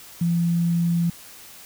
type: tone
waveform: sine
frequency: 170.3 Hz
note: F3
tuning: 43 cents flat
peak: -18 dBFS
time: 0.21-1.1 s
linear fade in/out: 5 ms
effects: white hiss -44 dBFS RMS until 1.65 s